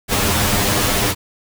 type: noise with comb filter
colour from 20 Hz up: pink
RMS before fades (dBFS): -17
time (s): 0.08-1.15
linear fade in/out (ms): 50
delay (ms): 9.9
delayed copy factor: +0.85
effects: none